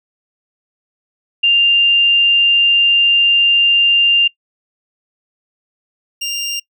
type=tone pair in turn; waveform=sine / 25% pulse; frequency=2794 / 2794 Hz; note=F7 / F7; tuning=0 / 0 cents; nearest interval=unison; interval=0 cents; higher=neither; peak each=-8 / -15 dBFS; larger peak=first; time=1.43-4.28 / 6.21-6.6 s; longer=first; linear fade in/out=10 ms; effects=noise-tail reverb RT60 0.1 s tail -23 dB re dry